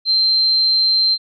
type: tone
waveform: sine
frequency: 4133 Hz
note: C8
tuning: 22 cents flat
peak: -12 dBFS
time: 0.05-1.18 s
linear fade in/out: 50 ms
effects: none